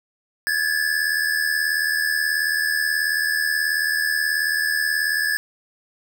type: tone pair together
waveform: square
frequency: 1656 / 1734.5 Hz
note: G#6 / A6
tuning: -5 / -25 cents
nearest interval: minor second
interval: 80 cents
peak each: -23 dBFS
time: 0.47-5.37 s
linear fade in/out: 0 ms
effects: none